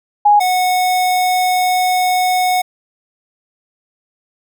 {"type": "tone pair in turn", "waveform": ["sine", "square"], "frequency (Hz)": [828, 733.7], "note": ["G#5", "F#5"], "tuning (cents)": [-5, -15], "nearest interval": "major second", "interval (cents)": 210, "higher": "first", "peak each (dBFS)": [-6, -13], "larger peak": "first", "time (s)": [[0.25, 0.4], [0.4, 2.62]], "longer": "second", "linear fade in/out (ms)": 10, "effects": []}